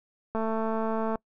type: click train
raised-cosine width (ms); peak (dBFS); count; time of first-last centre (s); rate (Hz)
1; -17; 180; 0.35-1.156; 222
effects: noise-tail reverb RT60 0.1 s tail -25 dB re dry